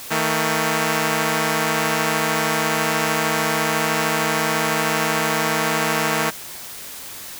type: tone pair together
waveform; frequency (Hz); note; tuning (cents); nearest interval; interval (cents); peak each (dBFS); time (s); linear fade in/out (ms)
5% pulse; 158.2 / 224.2; D#3 / A3; +29 / +33; tritone; 604; -10; 0.1-6.31; 20
effects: white hiss -35 dBFS RMS until 7.39 s